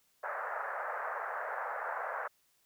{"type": "band-pass noise", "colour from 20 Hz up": "white", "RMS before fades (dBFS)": -38, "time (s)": [0.23, 2.28], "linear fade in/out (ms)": 10, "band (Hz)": [510, 1700], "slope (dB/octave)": 48, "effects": ["white hiss -72 dBFS RMS until 2.65 s"]}